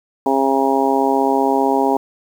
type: harmonic tone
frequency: 135.5 Hz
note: C#3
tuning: 39 cents flat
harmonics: 2 / 3 / 4 / 5 / 6 / 7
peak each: -19 / -19 / -24 / -22 / -19 / -21 dBFS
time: 0.26-1.97 s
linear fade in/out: 2 ms
effects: 7-bit

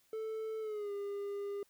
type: tone with pitch glide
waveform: triangle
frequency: 440 to 403.5 Hz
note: A4 to G#4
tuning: 0 to -50 cents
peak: -35 dBFS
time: 0.13-1.63 s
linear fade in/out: 2 ms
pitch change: -150 cents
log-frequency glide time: 0.6-0.92 s
effects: white hiss -71 dBFS RMS until 1.69 s

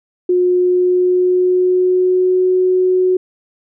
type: tone with pitch glide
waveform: sine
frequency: 360.1 to 368.5 Hz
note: F#4 to F#4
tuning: -47 to -7 cents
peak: -10 dBFS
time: 0.29-3.17 s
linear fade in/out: 5 ms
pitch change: +40 cents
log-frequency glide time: 0.45-2.45 s
effects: none

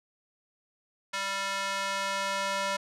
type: tone with high-pass filter sweep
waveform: square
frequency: 196 Hz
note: G3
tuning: in tune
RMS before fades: -31 dBFS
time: 1.13-2.77 s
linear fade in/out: 10 ms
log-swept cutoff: 1300 to 790 Hz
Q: 1
effects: low-pass 8000 Hz 12 dB/octave

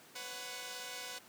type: chord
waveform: 5% pulse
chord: B suspended second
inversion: none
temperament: equal with one note detuned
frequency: 499.3 / 554.4 / 740 Hz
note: B4 / C#5 / F#5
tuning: +19 / 0 / 0 cents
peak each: -34 / -39 / -35 dBFS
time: 0.15-1.19 s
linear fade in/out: 10 ms
effects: pink hiss -58 dBFS RMS until 1.28 s + high-pass 200 Hz 12 dB/octave

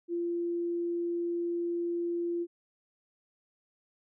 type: tone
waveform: sine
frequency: 343.9 Hz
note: F4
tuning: 27 cents flat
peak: -29 dBFS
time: 0.08-2.47 s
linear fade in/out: 50 ms
effects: none

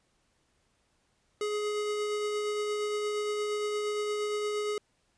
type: tone with tremolo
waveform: square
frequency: 418.9 Hz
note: G#4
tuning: 15 cents sharp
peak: -29 dBFS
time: 1.41-4.78 s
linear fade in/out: 2 ms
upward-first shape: triangle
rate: 8.6 Hz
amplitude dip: 25%
effects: pink hiss -72 dBFS RMS until 5.17 s + resampled to 22050 Hz

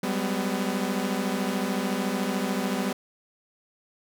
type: tone cluster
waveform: sawtooth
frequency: 189.4 / 203.1 / 250.3 Hz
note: F#3 / G#3 / B3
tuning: +41 / -38 / +23 cents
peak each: -26 dBFS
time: 0.03-2.93 s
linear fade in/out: 5 ms
effects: none

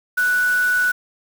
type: tone in noise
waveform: sine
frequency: 1480 Hz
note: F#6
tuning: in tune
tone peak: -15 dBFS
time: 0.17-0.92 s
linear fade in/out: 10 ms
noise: white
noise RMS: -33 dBFS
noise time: 0.17-0.92 s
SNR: +15 dB
effects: none

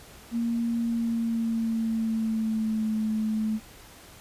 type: tone with pitch glide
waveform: sine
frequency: 233.1 to 217.5 Hz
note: A#3 to A3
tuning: 0 to -20 cents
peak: -24 dBFS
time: 0.31-3.6 s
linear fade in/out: 50 ms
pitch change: -120 cents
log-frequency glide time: 0.78-2.93 s
effects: pink hiss -49 dBFS RMS until 4.2 s + resampled to 32000 Hz

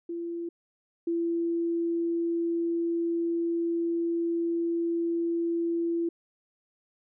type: tone pair in turn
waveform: sine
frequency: 340 / 337.3 Hz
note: F4 / E4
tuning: -46 / +40 cents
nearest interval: unison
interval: 14 cents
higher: first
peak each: -31 / -25 dBFS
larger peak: second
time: 0.09-0.49 / 1.07-6.09 s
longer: second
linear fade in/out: 5 ms
effects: none

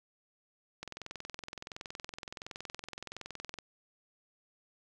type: click train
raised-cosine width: 0.2 ms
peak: -24 dBFS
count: 60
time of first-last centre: 0.83-3.587 s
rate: 21.4 Hz
effects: none

